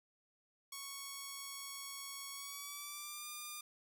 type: tone with pitch glide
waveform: 5% pulse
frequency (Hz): 1108.7 to 1202.1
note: C#6 to D6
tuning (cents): 0 to +40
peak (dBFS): -33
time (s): 0.72-3.61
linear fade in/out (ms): 5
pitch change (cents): +140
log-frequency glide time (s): 2.33-3.27
effects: none